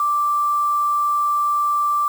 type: tone with quantisation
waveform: sine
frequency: 1174.7 Hz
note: D6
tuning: in tune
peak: -16 dBFS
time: 0-2.08 s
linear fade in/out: 2 ms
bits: 6
effects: none